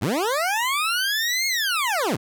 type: linear two-way sweep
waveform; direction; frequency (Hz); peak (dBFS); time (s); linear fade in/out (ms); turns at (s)
20% pulse; up then down; 78.2 to 2176 to 78.2; -16; 0.01-2.17; 20; 1.47
effects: none